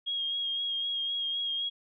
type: tone with vibrato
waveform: sine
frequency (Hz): 3266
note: G#7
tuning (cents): -30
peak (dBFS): -29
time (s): 0.06-1.7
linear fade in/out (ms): 20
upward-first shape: sine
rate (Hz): 3.9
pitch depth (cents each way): 23
effects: none